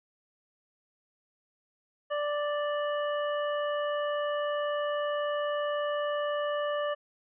harmonic tone, 587.3 Hz, D5, in tune, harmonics 1 / 2 / 3 / 5, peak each -29 / -35 / -39 / -43 dBFS, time 2.1-6.95 s, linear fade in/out 20 ms, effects none

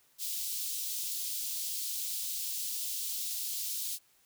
white high-pass noise, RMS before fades -36 dBFS, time 0.18-3.99 s, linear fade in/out 50 ms, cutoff 3400 Hz, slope 24 dB/octave, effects white hiss -67 dBFS RMS until 4.25 s

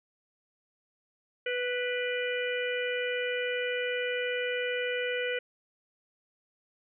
harmonic tone with a mistuned harmonic, 493.9 Hz, B4, in tune, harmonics 1 / 3 / 4 / 5 / 6, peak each -31 / -36 / -37 / -38 / -39 dBFS, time 1.46-5.39 s, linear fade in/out 5 ms, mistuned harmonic 5, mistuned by -40 cents, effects none

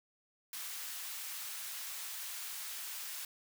white high-pass noise, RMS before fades -43 dBFS, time 0.53-3.25 s, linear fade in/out 2 ms, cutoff 1100 Hz, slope 12 dB/octave, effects none

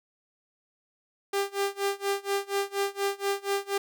sawtooth tone with tremolo, 397.9 Hz, G4, 26 cents sharp, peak -20 dBFS, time 1.33-3.78 s, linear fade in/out 5 ms, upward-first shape sine, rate 4.2 Hz, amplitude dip 95%, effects none

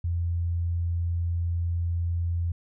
sine tone, 85.5 Hz, F2, 36 cents flat, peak -24 dBFS, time 0.04-2.52 s, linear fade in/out 5 ms, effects none

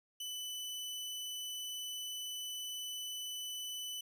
sawtooth tone, 2993 Hz, F#7, 19 cents sharp, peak -37 dBFS, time 0.2-4.01 s, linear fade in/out 5 ms, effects none

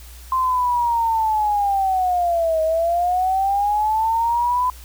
sine linear two-way sweep, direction down then up, 1047 to 631 to 1009 Hz, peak -16 dBFS, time 0.32-4.7 s, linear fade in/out 2 ms, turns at 2.62 s, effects added 60 Hz sine -38 dBFS peak until 4.84 s + white hiss -45 dBFS RMS until 4.84 s

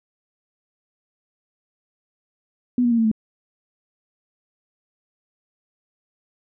sine tone with pitch steps, 246.9 / 239.5 / 232.2 / 225.2 / 218.4 Hz, B3 / A#3 / A#3 / A3 / A3, 0 / +47 / -7 / +40 / -13 cents, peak -15 dBFS, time 2.78-3.115 s, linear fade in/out 2 ms, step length 67 ms, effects none

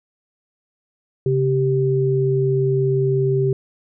sine tone pair together, 135.6 / 389.8 Hz, C#3 / G4, -38 / -10 cents, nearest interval octave + tritone, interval 1828 cents, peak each -18 dBFS, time 1.26-3.53 s, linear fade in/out 2 ms, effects none

